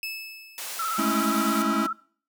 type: tone with exponential decay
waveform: 30% pulse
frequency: 2609 Hz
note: E7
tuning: 18 cents flat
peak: -26 dBFS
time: 0.03-1.14 s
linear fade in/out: 1 ms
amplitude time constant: 240 ms
type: band-pass noise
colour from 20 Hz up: white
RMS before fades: -35 dBFS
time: 0.58-1.62 s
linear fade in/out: 0 ms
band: 530 to 16000 Hz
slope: 12 dB/octave
type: tone with vibrato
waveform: sine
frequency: 1318.5 Hz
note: E6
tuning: in tune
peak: -26 dBFS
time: 0.79-1.93 s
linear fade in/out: 5 ms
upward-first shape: square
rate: 17 Hz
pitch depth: 41 cents each way
type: chord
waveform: square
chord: A major seventh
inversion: third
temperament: equal with one note detuned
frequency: 210.2 / 220 / 277.2 / 329.6 Hz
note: G#3 / A3 / C#4 / E4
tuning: +21 / 0 / 0 / 0 cents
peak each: -30 dBFS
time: 0.98-1.87 s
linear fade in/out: 10 ms
effects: noise-tail reverb RT60 0.5 s tail -23 dB re dry